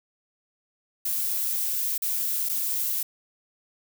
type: noise with dropouts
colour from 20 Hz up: violet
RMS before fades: -27 dBFS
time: 1.05-3.03 s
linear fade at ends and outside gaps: 5 ms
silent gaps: 1.979-2.02 / 2.489-2.494 s
effects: none